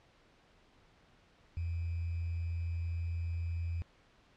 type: tone with sample-and-hold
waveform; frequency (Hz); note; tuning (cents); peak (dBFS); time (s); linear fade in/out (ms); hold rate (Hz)
sine; 84.5; E2; +43; -33; 1.57-3.82; 0; 2450
effects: pink hiss -65 dBFS RMS until 4.36 s + low-pass 4000 Hz 12 dB/octave